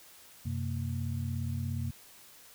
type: tone cluster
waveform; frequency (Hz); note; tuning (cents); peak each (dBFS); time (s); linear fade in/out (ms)
sine; 91.7 / 128.8 / 231.3; F#2 / C3 / A#3; -15 / -27 / -13; -34 / -35 / -40; 0.45-1.91; 10
effects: white hiss -55 dBFS RMS until 2.54 s